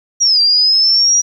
sine linear two-way sweep, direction down then up, 5790 to 4699 to 5790 Hz, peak -8 dBFS, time 0.2-1.22 s, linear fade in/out 20 ms, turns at 0.41 s, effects 8-bit

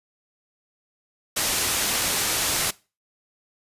white low-pass noise, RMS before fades -24 dBFS, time 1.36-2.71 s, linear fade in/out 10 ms, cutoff 11000 Hz, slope 12 dB/octave, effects noise-tail reverb RT60 0.3 s tail -21 dB re dry + resampled to 32000 Hz

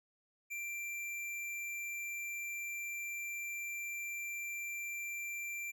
sine tone with hard clipping, 2358 Hz, D7, 6 cents sharp, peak -40 dBFS, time 0.5-5.72 s, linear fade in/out 20 ms, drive 17 dB, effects none

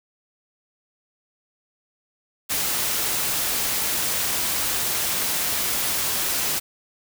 white noise, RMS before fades -24 dBFS, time 2.49-6.6 s, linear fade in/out 20 ms, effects none

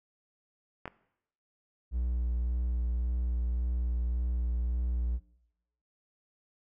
clicks, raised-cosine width 0.5 ms, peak -23 dBFS, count 2, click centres 0.856 / 0.878 s
triangle tone with vibrato, 60.3 Hz, B1, 41 cents flat, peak -26 dBFS, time 1.91-5.2 s, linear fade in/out 50 ms, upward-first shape sine, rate 1.8 Hz, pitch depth 18 cents each way
effects noise-tail reverb RT60 0.8 s tail -19 dB re dry

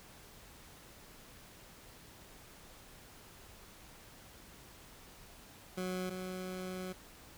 20% pulse tone pair in turn, 183.9 / 184.67 Hz, F#3 / F#3, -10 / -3 cents, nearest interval unison, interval 7 cents, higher second, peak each -31 / -35 dBFS, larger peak first, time 5.77-6.1 / 6.1-6.93 s, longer second, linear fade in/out 10 ms, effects pink hiss -56 dBFS RMS until 7.37 s

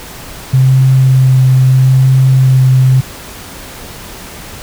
sine tone with vibrato, 130.81 Hz, C3, in tune, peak -4 dBFS, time 0.53-3.01 s, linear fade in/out 10 ms, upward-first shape sine, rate 0.77 Hz, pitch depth 13 cents each way, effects pink hiss -29 dBFS RMS until 4.62 s

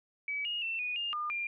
sine tone with pitch steps, 2285 / 2863 / 2685 / 2469 / 2819 / 1209 / 2393 Hz, D7 / F7 / E7 / D#7 / F7 / D6 / D7, -48 / +42 / +31 / -14 / +16 / +50 / +32 cents, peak -32 dBFS, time 0.28-1.47 s, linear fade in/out 2 ms, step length 170 ms, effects none

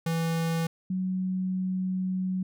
square / sine tone pair in turn, 164.81 / 186.01 Hz, E3 / F#3, 0 / +9 cents, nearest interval major second, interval 209 cents, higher second, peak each -26 dBFS, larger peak neither, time 0.06-0.67 / 0.9-2.43 s, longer second, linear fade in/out 5 ms, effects none

